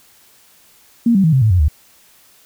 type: tone with pitch steps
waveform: sine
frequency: 234.2 / 193.55 / 159.96 / 132.2 / 109.26 / 90.3 / 74.63 Hz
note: A#3 / G3 / D#3 / C3 / A2 / F#2 / D2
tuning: +8 / -22 / +48 / +18 / -12 / -42 / +28 cents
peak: -9 dBFS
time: 1.06-1.683 s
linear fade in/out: 5 ms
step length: 89 ms
effects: white hiss -50 dBFS RMS until 2.45 s